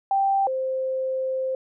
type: tone pair in turn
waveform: sine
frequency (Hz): 784 / 523.3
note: G5 / C5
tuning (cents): 0 / 0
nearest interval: perfect fifth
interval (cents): 700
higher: first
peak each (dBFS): -18 / -23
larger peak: first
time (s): 0.11-0.47 / 0.47-1.55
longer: second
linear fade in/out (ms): 2
effects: none